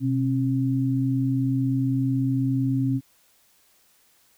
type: tone pair together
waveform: sine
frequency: 127 / 269.1 Hz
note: B2 / C4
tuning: +49 / +49 cents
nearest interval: octave + minor second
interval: 1300 cents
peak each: -23 / -23 dBFS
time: 0-3.01 s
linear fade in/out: 50 ms
effects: white hiss -61 dBFS RMS until 4.37 s